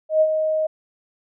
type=tone with ADSR envelope; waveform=sine; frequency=626 Hz; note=D#5; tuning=10 cents sharp; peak=-11 dBFS; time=0.09-0.67 s; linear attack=120 ms; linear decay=57 ms; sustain=-7 dB; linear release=9 ms; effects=none